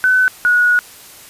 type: tone pair in turn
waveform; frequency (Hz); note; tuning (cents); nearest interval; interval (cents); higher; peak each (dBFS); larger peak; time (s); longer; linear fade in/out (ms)
sine; 1510 / 1457.9; F#6 / F#6; +35 / -26; minor second; 61; first; -9; neither; 0.04-0.28 / 0.45-0.79; second; 0
effects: white hiss -39 dBFS RMS until 1.29 s + resampled to 32000 Hz